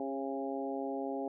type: harmonic tone with a mistuned harmonic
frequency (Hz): 136.3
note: C#3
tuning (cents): -29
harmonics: 2 / 3 / 4 / 5 / 6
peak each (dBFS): -38 / -40 / -41 / -42 / -43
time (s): 0-1.28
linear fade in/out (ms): 2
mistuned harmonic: 3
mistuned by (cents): -16
effects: none